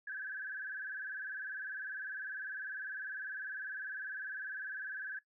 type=tone with vibrato; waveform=sine; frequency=1611 Hz; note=G6; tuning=47 cents sharp; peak=-39 dBFS; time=0.07-5.19 s; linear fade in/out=5 ms; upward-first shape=square; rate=20 Hz; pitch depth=75 cents each way; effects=noise-tail reverb RT60 0.1 s tail -17 dB re dry